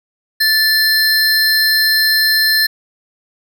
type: tone pair together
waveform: square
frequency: 1754 / 4172 Hz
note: A6 / C8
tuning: -6 / -6 cents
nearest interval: octave + minor third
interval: 1500 cents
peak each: -14 dBFS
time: 0.4-2.67 s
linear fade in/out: 10 ms
effects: none

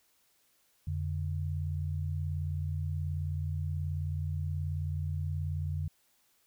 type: tone pair together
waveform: sine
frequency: 87.31 / 146.03 Hz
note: F2 / D3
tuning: 0 / -9 cents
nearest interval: major sixth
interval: 891 cents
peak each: -32 / -36 dBFS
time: 0.87-5.88 s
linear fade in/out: 5 ms
effects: white hiss -70 dBFS RMS until 6.46 s

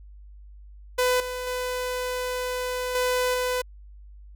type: tone with level steps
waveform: sawtooth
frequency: 501 Hz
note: B4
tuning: 25 cents sharp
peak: -16 / -26 / -23 / -18 / -20 dBFS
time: 0.98-3.62 s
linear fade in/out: 10 ms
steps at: 1.2 / 1.47 / 2.95 / 3.34 s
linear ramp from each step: 2 ms
effects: added 50 Hz sine -43 dBFS peak until 4.35 s

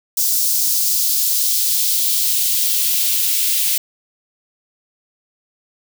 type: noise with high-pass filter sweep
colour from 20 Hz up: blue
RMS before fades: -17 dBFS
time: 0.17-3.78 s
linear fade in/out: 5 ms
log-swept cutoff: 5300 to 2700 Hz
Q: 1.5
effects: none

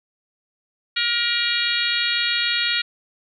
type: harmonic tone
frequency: 473.9 Hz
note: A#4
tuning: 28 cents sharp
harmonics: 3 / 4 / 5 / 6 / 7 / 8 / 9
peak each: -27 / -27 / -27 / -27 / -27 / -27 / -27 dBFS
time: 0.96-2.82 s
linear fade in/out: 10 ms
effects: none

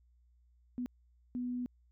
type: tone bursts at uneven times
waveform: sine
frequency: 246.9 Hz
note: B3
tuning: in tune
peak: -34 dBFS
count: 2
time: 0.78-0.86 / 1.35-1.66 s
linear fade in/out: 0 ms
effects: added 60 Hz sine -64 dBFS peak until 1.91 s

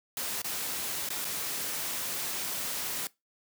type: noise with dropouts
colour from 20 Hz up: white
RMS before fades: -34 dBFS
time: 0.17-3.07 s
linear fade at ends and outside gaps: 1 ms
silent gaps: 0.418-0.444 / 1.089-1.103 / 1.246-1.251 s
effects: noise-tail reverb RT60 0.2 s tail -21 dB re dry + high-pass 100 Hz 12 dB/octave

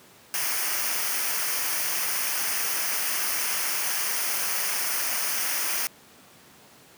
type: noise with comb filter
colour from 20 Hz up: white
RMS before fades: -27 dBFS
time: 0.34-5.87 s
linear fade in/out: 0 ms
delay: 0.26 ms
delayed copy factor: -0.65
effects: pink hiss -52 dBFS RMS until 6.97 s + high-pass 150 Hz 12 dB/octave

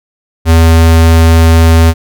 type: tone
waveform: square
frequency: 82 Hz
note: E2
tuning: 9 cents flat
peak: -3 dBFS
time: 0.45-1.94 s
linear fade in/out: 50 ms
effects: none

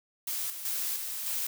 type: noise with level steps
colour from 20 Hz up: blue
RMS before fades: -33 / -40 / -32 / -36 / -32 dBFS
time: 0.27-1.47 s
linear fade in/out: 5 ms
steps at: 0.5 / 0.65 / 0.96 / 1.26 s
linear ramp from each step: 2 ms
effects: none

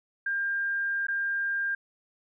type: tone with dropouts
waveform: sine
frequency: 1600 Hz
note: G6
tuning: 35 cents sharp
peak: -26 dBFS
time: 0.26-1.75 s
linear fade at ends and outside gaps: 5 ms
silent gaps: 1.069-1.083 s
effects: none

